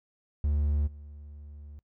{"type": "tone with level steps", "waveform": "triangle", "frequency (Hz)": 73.42, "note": "D2", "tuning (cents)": 0, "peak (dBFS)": [-22, -41], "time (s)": [0.44, 1.79], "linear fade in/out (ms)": 0, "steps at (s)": 0.86, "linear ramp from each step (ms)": 20, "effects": ["noise-tail reverb RT60 0.1 s tail -23 dB re dry"]}